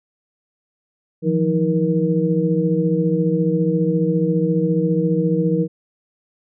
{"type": "tone cluster", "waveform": "sine", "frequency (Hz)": [162, 176.6, 317.5, 474], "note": ["E3", "F3", "D#4", "A#4"], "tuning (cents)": [-30, 20, 35, 29], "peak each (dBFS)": [-22, -19, -22, -21], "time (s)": [1.22, 5.68], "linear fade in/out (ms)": 50, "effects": []}